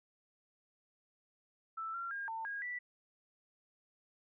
sine tone with pitch steps, 1322 / 1372 / 1616 / 898 / 1634 / 1965 Hz, E6 / F6 / G#6 / A5 / G#6 / B6, +5 / -31 / -48 / +35 / -29 / -9 cents, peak -38 dBFS, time 1.77-2.79 s, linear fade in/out 10 ms, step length 170 ms, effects none

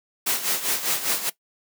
white noise with tremolo, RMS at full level -22 dBFS, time 0.26-1.3 s, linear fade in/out 10 ms, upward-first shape sine, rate 5 Hz, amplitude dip 70%, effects noise-tail reverb RT60 0.1 s tail -18 dB re dry + high-pass 200 Hz 12 dB/octave

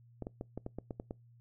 clicks, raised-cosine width 2 ms, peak -26 dBFS, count 9, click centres 0.223 / 0.269 / 0.411 / 0.576 / 0.664 / 0.786 / 0.908 / 0.999 / 1.109 s, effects noise-tail reverb RT60 0.2 s tail -24 dB re dry + added 118 Hz sine -58 dBFS peak until 1.4 s

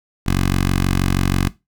10% pulse tone with notch filter, 46.25 Hz, F#1, in tune, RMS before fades -17 dBFS, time 0.26-1.49 s, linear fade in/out 10 ms, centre 600 Hz, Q 1.4, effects noise-tail reverb RT60 0.2 s tail -17 dB re dry

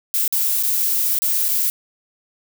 violet noise with dropouts, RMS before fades -19 dBFS, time 0.14-1.7 s, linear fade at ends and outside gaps 0 ms, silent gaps 0.278-0.325 / 0.627-0.635 / 1.188-1.22 / 1.483-1.487 s, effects none

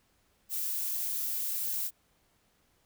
violet noise, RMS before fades -33 dBFS, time 0.49-1.91 s, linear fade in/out 50 ms, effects pink hiss -70 dBFS RMS until 2.85 s

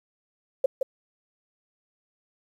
sine tone with echo, 530 Hz, C5, 22 cents sharp, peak -16 dBFS, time 0.64-0.66 s, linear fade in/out 5 ms, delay 170 ms, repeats 1, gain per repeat -5 dB, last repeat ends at 0.83 s, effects 9-bit

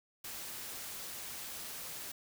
white noise, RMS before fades -44 dBFS, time 0.24-2.12 s, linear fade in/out 5 ms, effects none

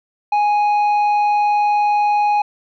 sine tone with tanh clipping, 830.6 Hz, G#5, in tune, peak -14 dBFS, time 0.32-2.42 s, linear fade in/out 5 ms, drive 6 dB, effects none

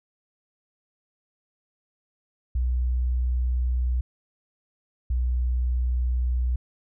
sine tone pair in turn, 61.9 / 61.68 Hz, B1 / B1, +5 / -2 cents, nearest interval unison, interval 7 cents, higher first, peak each -21 / -21 dBFS, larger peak neither, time 2.55-4.01 / 5.1-6.56 s, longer neither, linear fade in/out 5 ms, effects none

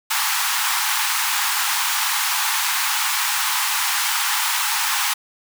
pink high-pass noise, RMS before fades -21 dBFS, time 0.1-5.14 s, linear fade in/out 10 ms, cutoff 810 Hz, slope 96 dB/octave, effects none

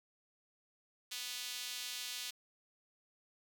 sawtooth tone with high-pass filter, 246.9 Hz, B3, in tune, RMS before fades -43 dBFS, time 1.11-2.31 s, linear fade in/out 10 ms, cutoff 3500 Hz, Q 1.4, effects none

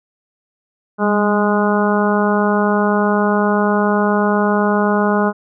harmonic tone with a mistuned harmonic, 207.7 Hz, G#3, in tune, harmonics 1 / 2 / 3 / 4 / 5 / 6 / 7, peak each -16 / -19 / -21 / -22 / -23 / -24 / -24 dBFS, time 0.98-5.33 s, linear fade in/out 50 ms, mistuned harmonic 1, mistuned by -35 cents, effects none

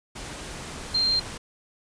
sine tone in noise, 4175 Hz, C8, 5 cents flat, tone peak -20 dBFS, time 0.94-1.2 s, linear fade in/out 10 ms, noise pink, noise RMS -37 dBFS, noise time 0.15-1.38 s, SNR +14 dB, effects resampled to 22050 Hz

